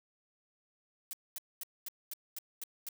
blue noise bursts, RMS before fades -41 dBFS, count 8, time 1.11-2.888 s, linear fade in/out 0 ms, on 21 ms, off 230 ms, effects none

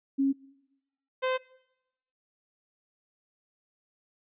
sine / sawtooth tone pair in turn, 273.2 / 515.7 Hz, C#4 / C5, -25 / -25 cents, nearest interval major seventh, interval 1100 cents, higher second, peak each -22 dBFS, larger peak neither, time 0.18-0.33 / 1.22-1.38 s, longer second, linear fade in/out 20 ms, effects noise-tail reverb RT60 0.9 s tail -22 dB re dry + resampled to 8000 Hz

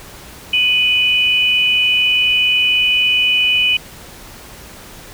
sine tone pair together, 2489 / 2975 Hz, D#7 / F#7, 0 / +9 cents, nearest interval minor third, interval 309 cents, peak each -14 dBFS, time 0.53-3.77 s, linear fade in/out 5 ms, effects pink hiss -37 dBFS RMS until 5.13 s

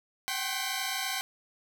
10% pulse tone cluster, 757 / 785 / 1064 / 2000 Hz, F#5 / G5 / C6 / B6, +39 / +2 / +29 / +21 cents, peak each -28 dBFS, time 0.28-1.21 s, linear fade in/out 0 ms, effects none

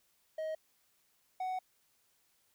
triangle tone pair in turn, 630 / 744.4 Hz, D#5 / F#5, +21 / +10 cents, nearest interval minor third, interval 289 cents, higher second, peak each -33 / -32 dBFS, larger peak second, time 0.38-0.55 / 1.4-1.59 s, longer second, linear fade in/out 5 ms, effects white hiss -73 dBFS RMS until 2.54 s

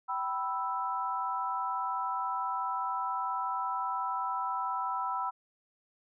sine chord, E minor, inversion first, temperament equal with one note detuned, 773.6 / 987.8 / 1318.5 Hz, G5 / B5 / E6, -23 / 0 / 0 cents, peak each -37 / -33 / -35 dBFS, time 0.08-5.31 s, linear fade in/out 20 ms, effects none

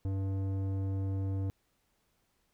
square tone with low-pass filter, 96.8 Hz, G2, 21 cents flat, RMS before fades -33 dBFS, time 0.05-1.5 s, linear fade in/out 0 ms, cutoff 450 Hz, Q 0.67, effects pink hiss -75 dBFS RMS until 2.53 s

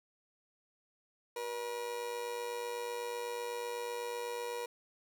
30% pulse tone with amplitude modulation, 480 Hz, B4, 49 cents flat, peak -32 dBFS, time 1.36-4.66 s, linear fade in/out 5 ms, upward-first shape sine, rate 108 Hz, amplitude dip 55%, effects none

